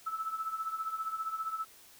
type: tone with tremolo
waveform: sine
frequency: 1311 Hz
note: E6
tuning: 10 cents flat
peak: -30 dBFS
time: 0.06-1.65 s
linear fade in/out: 10 ms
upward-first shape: triangle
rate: 15 Hz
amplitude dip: 80%
effects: white hiss -57 dBFS RMS until 1.99 s